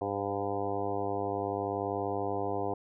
harmonic tone with a mistuned harmonic, 100.6 Hz, G2, 45 cents sharp, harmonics 1 / 2 / 3 / 4 / 5 / 6 / 7 / 8 / 9 / 10, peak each -41 / -45 / -39 / -36 / -37 / -45 / -36 / -40 / -42 / -45 dBFS, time 0.01-2.74 s, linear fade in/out 5 ms, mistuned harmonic 6, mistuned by -24 cents, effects none

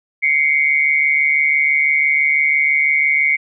sine tone pair together, 2093 / 2239 Hz, C7 / C#7, 0 / +17 cents, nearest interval minor second, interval 117 cents, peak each -15 dBFS, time 0.22-3.37 s, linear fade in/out 20 ms, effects none

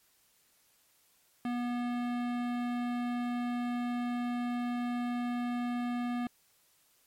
sine tone with hard clipping, 242.6 Hz, B3, 31 cents flat, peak -33 dBFS, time 1.45-6.27 s, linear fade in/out 2 ms, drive 18 dB, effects white hiss -68 dBFS RMS until 7.06 s + MP3 64 kbps

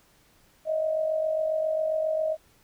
sine tone with amplitude modulation, 630 Hz, D#5, 21 cents sharp, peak -21 dBFS, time 0.65-2.37 s, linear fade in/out 50 ms, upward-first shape sine, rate 47.4 Hz, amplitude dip 55%, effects pink hiss -61 dBFS RMS until 2.63 s

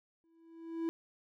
triangle tone with exponential growth, 329.6 Hz, E4, in tune, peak -28 dBFS, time 0.24-0.89 s, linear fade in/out 0 ms, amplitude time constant 140 ms, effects none

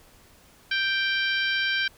harmonic tone, 784 Hz, G5, in tune, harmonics 2 / 3 / 4 / 5 / 6 / 7, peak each -25 / -30 / -30 / -34 / -36 / -40 dBFS, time 0.71-1.88 s, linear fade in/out 5 ms, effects pink hiss -55 dBFS RMS until 1.97 s

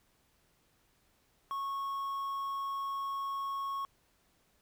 triangle tone with quantisation, 1100 Hz, C#6, 14 cents flat, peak -32 dBFS, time 1.51-3.85 s, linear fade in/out 0 ms, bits 10, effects pink hiss -71 dBFS RMS until 4.61 s

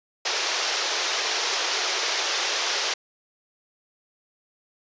white band-pass noise, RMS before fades -26 dBFS, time 0.25-2.94 s, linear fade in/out 5 ms, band 360 to 6200 Hz, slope 48 dB/octave, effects resampled to 16000 Hz

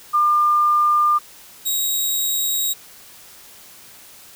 sine / 5% pulse tone pair in turn, 1200 / 3810 Hz, D6 / A#7, +37 / +37 cents, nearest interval octave + minor sixth, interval 2000 cents, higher second, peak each -13 / -11 dBFS, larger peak second, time 0.13-1.19 / 1.65-2.74 s, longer second, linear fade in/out 20 ms, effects white hiss -44 dBFS RMS until 4.35 s

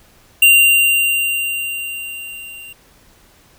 square tone with level ramp, 2776 Hz, F7, 11 cents flat, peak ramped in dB -6 to -34 dBFS, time 0.42-2.73 s, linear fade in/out 5 ms, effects pink hiss -50 dBFS RMS until 3.58 s

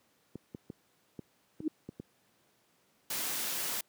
clicks, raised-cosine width 3 ms, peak -26 dBFS, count 7, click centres 0.356 / 0.548 / 0.701 / 1.192 / 1.604 / 1.89 / 1.999 s
sine tone with exponential growth, 311.1 Hz, D#4, in tune, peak -24 dBFS, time 1.59-1.68 s, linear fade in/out 5 ms, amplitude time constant 19 ms
white noise, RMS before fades -35 dBFS, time 3.1-3.81 s, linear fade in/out 5 ms
effects pink hiss -70 dBFS RMS until 3.88 s + high-pass 150 Hz 12 dB/octave

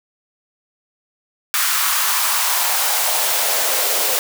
white noise with high-pass filter sweep, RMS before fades -18 dBFS, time 1.54-4.19 s, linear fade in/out 0 ms, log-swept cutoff 1300 to 470 Hz, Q 2.5, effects none

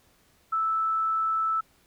sine tone, 1315 Hz, E6, 5 cents flat, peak -23 dBFS, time 0.52-1.61 s, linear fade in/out 10 ms, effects pink hiss -63 dBFS RMS until 1.86 s

